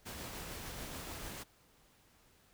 pink noise with tremolo, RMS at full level -44 dBFS, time 0.05-1.44 s, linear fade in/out 20 ms, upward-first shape triangle, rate 6.8 Hz, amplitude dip 25%, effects pink hiss -67 dBFS RMS until 2.53 s

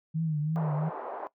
sine tone with vibrato, 155.56 Hz, D#3, in tune, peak -26 dBFS, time 0.14-0.9 s, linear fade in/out 20 ms, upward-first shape triangle, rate 2.9 Hz, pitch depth 99 cents each way
white band-pass noise, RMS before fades -38 dBFS, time 0.56-1.27 s, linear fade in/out 0 ms, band 410 to 940 Hz, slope 24 dB/octave
effects noise-tail reverb RT60 0.1 s tail -18 dB re dry

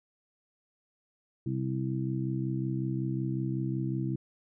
harmonic tone, 65.41 Hz, C2, in tune, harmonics 2 / 3 / 4 / 5, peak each -31 / -36 / -40 / -35 dBFS, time 1.46-4.16 s, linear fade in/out 5 ms, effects none

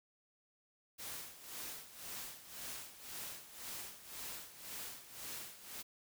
white noise with tremolo, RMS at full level -45 dBFS, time 0.98-5.83 s, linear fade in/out 20 ms, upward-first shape sine, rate 1.9 Hz, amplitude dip 75%, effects none

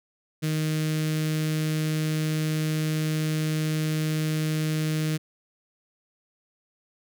sawtooth tone with notch filter, 155.56 Hz, D#3, in tune, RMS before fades -26 dBFS, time 0.42-5.18 s, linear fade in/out 20 ms, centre 870 Hz, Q 0.58, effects none

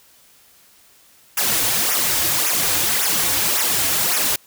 white noise with flanger, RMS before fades -19 dBFS, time 1.37-4.36 s, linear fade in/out 5 ms, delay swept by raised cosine 0.23 to 5.13 ms, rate 1.8 Hz, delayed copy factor -0.9, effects white hiss -52 dBFS RMS until 4.46 s

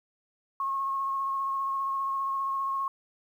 sine tone with vibrato, 1087 Hz, C#6, 34 cents flat, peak -27 dBFS, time 0.6-2.88 s, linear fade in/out 2 ms, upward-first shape triangle, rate 15 Hz, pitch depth 20 cents each way, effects 10-bit

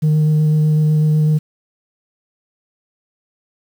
sine tone with vibrato, 153.6 Hz, D#3, 22 cents flat, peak -8 dBFS, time 0.02-1.39 s, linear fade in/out 20 ms, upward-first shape square, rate 8 Hz, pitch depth 9 cents each way, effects tanh soft clip ceiling -10 dBFS + 7-bit

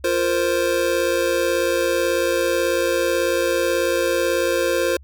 square chord, F suspended fourth, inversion none, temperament just, 349.2 / 465.6 / 523.8 Hz, F4 / Bb4 / C5, 0 / -2 / +2 cents, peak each -24 / -25 / -21 dBFS, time 0.04-4.97 s, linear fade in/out 5 ms, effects added 69 Hz sine -41 dBFS peak until 5.03 s

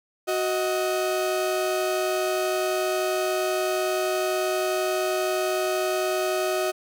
35% pulse tone pair together, 370 / 629.4 Hz, F#4 / D#5, 0 / +20 cents, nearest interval major sixth, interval 920 cents, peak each -24 / -24 dBFS, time 0.27-6.72 s, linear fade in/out 20 ms, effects none

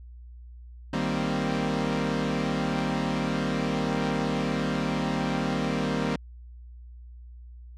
sawtooth chord, C minor seventh, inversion first, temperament equal, 155.56 / 196 / 233.1 / 261.6 Hz, Eb3 / G3 / Bb3 / C4, 0 / 0 / 0 / 0 cents, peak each -27 dBFS, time 0.93-6.16 s, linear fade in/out 5 ms, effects added 60 Hz sine -42 dBFS peak until 7.77 s + low-pass 5000 Hz 12 dB/octave

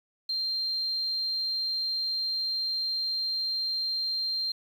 sine tone, 4173 Hz, C8, 5 cents flat, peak -27 dBFS, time 0.29-4.52 s, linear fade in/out 5 ms, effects 9-bit

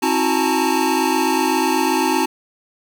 square tone cluster, 265.5 / 322.3 / 367.5 / 862 / 910 Hz, C4 / E4 / F#4 / A5 / A#5, +25 / -39 / -12 / -36 / -42 cents, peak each -23 dBFS, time 0.02-2.26 s, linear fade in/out 10 ms, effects none

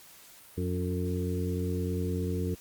harmonic tone with a mistuned harmonic, 90 Hz, F#2, 47 cents flat, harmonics 1 / 2 / 3 / 4 / 5, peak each -31 / -34 / -37 / -38 / -37 dBFS, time 0.57-2.55 s, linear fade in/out 10 ms, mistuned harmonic 3, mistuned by +44 cents, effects white hiss -53 dBFS RMS until 2.6 s + Opus 48 kbps

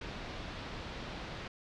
pink low-pass noise, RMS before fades -43 dBFS, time 0.01-1.48 s, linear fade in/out 5 ms, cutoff 4500 Hz, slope 24 dB/octave, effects none

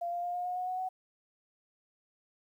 sine tone with pitch steps, 691 / 698.6 / 706.3 / 714.1 / 722 / 730 / 738 / 746.2 Hz, F5 / F5 / F5 / F5 / F#5 / F#5 / F#5 / F#5, -19 / 0 / +19 / +38 / -43 / -24 / -5 / +14 cents, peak -32 dBFS, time 0.01-0.89 s, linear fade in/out 10 ms, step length 110 ms, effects 11-bit

